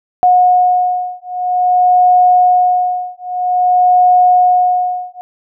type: beating tone pair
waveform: sine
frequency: 725 / 725.51 Hz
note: F#5 / F#5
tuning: -35 / -34 cents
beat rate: 0.51 Hz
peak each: -11 dBFS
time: 0.23-5.21 s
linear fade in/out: 0 ms
effects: none